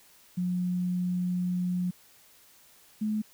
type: tone pair in turn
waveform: sine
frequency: 179.7 / 214 Hz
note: F3 / A3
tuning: +50 / -48 cents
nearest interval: minor third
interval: 302 cents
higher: second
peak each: -26 dBFS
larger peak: neither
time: 0.37-1.91 / 3.01-3.22 s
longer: first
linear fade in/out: 10 ms
effects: white hiss -58 dBFS RMS until 3.33 s